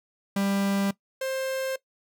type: tone pair in turn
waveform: 45% pulse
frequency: 197.9 / 528.3 Hz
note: G3 / C5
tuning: +17 / +17 cents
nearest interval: octave + perfect fourth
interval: 1700 cents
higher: second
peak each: -23 / -27 dBFS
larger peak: first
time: 0.36-0.91 / 1.21-1.76 s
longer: neither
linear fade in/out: 5 ms
effects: noise-tail reverb RT60 0.1 s tail -19 dB re dry